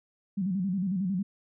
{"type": "tone with vibrato", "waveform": "sine", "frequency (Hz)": 188.7, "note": "F#3", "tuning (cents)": 34, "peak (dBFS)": -26, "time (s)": [0.37, 1.23], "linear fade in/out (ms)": 10, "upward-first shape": "square", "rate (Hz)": 11, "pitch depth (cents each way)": 100, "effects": []}